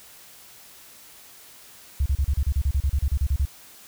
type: tone bursts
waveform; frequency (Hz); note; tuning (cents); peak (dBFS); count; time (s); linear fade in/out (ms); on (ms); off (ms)
sine; 69.2; C#2; -2; -17; 16; 2-3.454; 5; 59; 34
effects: tanh soft clip ceiling -14 dBFS + white hiss -48 dBFS RMS until 3.87 s